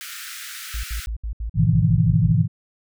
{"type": "high-pass noise", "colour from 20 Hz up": "pink", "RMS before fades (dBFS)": -35, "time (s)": [0.01, 1.06], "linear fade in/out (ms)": 0, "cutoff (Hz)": 1300, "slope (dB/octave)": 96}
{"type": "tone bursts", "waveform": "sine", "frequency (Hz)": 55, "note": "A1", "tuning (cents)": 0, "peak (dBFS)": -24, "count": 10, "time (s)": [0.74, 2.321], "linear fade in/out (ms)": 5, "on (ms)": 96, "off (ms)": 69}
{"type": "chord", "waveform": "sine", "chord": "E major seventh", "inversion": "first", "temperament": "equal with one note detuned", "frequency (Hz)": [103.83, 123.47, 155.56, 168.37], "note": ["G#2", "B2", "D#3", "E3"], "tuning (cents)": [0, 0, 0, 37], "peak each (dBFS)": -20, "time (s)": [1.54, 2.48], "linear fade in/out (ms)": 50}
{"effects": []}